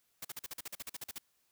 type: noise bursts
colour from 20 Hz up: white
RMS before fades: -42 dBFS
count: 14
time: 0.22-1.184 s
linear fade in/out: 5 ms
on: 28 ms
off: 44 ms
effects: white hiss -75 dBFS RMS until 1.51 s